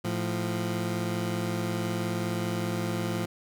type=tone pair together; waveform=20% pulse; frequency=110 / 174.61 Hz; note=A2 / F3; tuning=0 / 0 cents; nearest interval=minor sixth; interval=800 cents; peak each=-26 dBFS; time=0.04-3.26 s; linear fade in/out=10 ms; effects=none